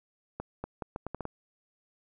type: accelerating click train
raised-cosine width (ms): 1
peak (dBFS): -21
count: 8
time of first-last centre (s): 0.4-1.254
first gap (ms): 240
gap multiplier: 0.76
effects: none